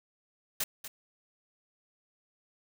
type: noise with echo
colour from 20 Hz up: white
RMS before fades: -31 dBFS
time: 0.6-0.64 s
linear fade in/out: 5 ms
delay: 240 ms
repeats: 1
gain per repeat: -11 dB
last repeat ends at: 0.88 s
effects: none